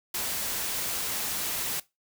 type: noise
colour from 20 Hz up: white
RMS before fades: -31 dBFS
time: 0.14-1.8 s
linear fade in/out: 5 ms
effects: noise-tail reverb RT60 0.2 s tail -19 dB re dry